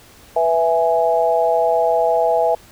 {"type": "chord", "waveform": "sine", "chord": "E major", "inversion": "second", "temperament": "equal", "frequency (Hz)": [493.9, 659.3, 830.6], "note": ["B4", "E5", "G#5"], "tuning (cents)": [0, 0, 0], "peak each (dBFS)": [-19, -16, -19], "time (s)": [0.36, 2.55], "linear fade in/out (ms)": 5, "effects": ["pink hiss -46 dBFS RMS until 2.71 s"]}